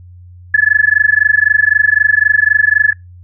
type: tone with amplitude modulation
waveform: sine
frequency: 1715 Hz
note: A6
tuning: 45 cents flat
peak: -3 dBFS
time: 0.54-2.93 s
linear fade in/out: 5 ms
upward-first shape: sine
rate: 23.9 Hz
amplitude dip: 95%
effects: noise-tail reverb RT60 0.2 s tail -26 dB re dry + added 89 Hz sine -34 dBFS peak until 3.23 s